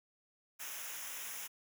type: noise with comb filter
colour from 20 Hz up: white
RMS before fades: -44 dBFS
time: 0.59-1.48 s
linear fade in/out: 20 ms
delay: 0.23 ms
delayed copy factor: -0.75
effects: none